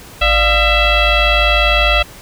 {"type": "tone with frequency modulation", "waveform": "sine", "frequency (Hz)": 1351, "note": "E6", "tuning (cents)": 42, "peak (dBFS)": -9, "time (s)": [0.21, 2.03], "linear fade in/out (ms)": 10, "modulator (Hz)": 649, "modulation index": 3.2, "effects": ["pink hiss -37 dBFS RMS until 2.21 s"]}